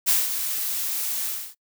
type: noise with ADSR envelope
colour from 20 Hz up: blue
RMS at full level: -18 dBFS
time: 0.06-1.55 s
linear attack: 27 ms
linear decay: 180 ms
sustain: -9 dB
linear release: 290 ms
effects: noise-tail reverb RT60 0.1 s tail -24 dB re dry